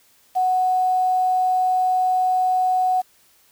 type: tone with quantisation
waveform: sine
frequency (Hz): 740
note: F#5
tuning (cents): 0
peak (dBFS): -16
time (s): 0.35-3.02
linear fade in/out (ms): 20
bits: 7
effects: white hiss -57 dBFS RMS until 3.51 s